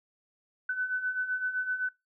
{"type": "beating tone pair", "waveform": "sine", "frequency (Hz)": [1500, 1507.8], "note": ["F#6", "F#6"], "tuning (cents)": [23, 32], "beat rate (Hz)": 7.8, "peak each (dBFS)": [-35, -30], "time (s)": [0.69, 1.89], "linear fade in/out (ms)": 5, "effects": ["noise-tail reverb RT60 0.2 s tail -22 dB re dry"]}